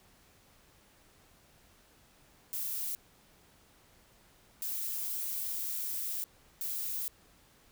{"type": "noise bursts at uneven times", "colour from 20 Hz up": "violet", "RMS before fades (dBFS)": -36, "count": 3, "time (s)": [[2.53, 2.95], [4.62, 6.24], [6.61, 7.08]], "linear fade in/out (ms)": 0, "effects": ["pink hiss -63 dBFS RMS until 7.71 s"]}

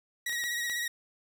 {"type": "tone with vibrato", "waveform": "sawtooth", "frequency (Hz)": 1908, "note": "A#6", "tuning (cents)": 40, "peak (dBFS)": -27, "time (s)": [0.26, 0.88], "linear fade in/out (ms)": 5, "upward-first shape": "triangle", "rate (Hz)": 16, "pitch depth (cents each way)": 44}
{"type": "clicks", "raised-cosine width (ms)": 0.2, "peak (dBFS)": [-28, -31, -25, -25], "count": 4, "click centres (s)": [0.295, 0.327, 0.439, 0.698]}
{"effects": []}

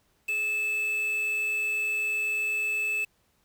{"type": "tone with quantisation", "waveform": "triangle", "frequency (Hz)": 2619, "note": "E7", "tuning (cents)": -12, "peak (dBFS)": -24, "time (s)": [0.28, 3.05], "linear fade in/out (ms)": 10, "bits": 7, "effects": ["pink hiss -69 dBFS RMS until 3.44 s"]}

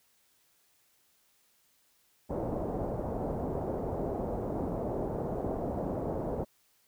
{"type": "low-pass noise", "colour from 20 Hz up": "white", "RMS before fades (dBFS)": -34, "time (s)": [2.29, 6.45], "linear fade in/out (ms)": 20, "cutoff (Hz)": 660, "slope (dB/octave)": 24, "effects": ["white hiss -69 dBFS RMS until 6.87 s"]}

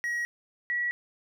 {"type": "tone pair in turn", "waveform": ["triangle", "sine"], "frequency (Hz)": [1904, 1931.7], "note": ["A#6", "B6"], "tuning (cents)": [36, -39], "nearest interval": "unison", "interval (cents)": 25, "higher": "second", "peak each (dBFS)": [-26, -26], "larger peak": "neither", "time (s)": [[0.04, 0.25], [0.7, 0.91]], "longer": "neither", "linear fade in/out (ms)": 0, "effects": []}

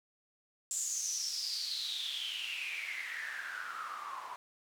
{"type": "noise with band-pass filter sweep", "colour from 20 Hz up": "white", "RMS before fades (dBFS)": -39, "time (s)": [0.71, 4.36], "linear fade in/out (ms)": 0, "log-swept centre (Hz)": [7500, 960], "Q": 9.4, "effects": []}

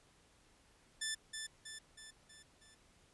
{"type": "tone with echo", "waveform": "10% pulse", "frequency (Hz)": 1760, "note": "A6", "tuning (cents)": 0, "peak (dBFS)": -28, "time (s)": [1.01, 1.15], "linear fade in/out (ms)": 10, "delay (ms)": 320, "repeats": 5, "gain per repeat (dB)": -5, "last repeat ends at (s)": 2.75, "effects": ["pink hiss -68 dBFS RMS until 3.13 s", "resampled to 24000 Hz"]}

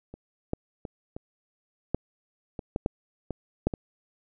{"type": "clicks", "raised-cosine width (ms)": 2, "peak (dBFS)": [-28, -14, -22, -23, -11, -21, -14, -11, -18, -9, -18], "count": 11, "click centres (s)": [0.14, 0.534, 0.852, 1.165, 1.946, 2.592, 2.761, 2.861, 3.307, 3.67, 3.738], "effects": []}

